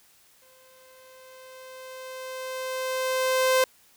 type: tone with exponential growth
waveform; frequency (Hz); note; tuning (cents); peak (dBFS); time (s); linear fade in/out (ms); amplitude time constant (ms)
sawtooth; 518; C5; -17; -14; 0.42-3.64; 2; 700
effects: white hiss -59 dBFS RMS until 3.96 s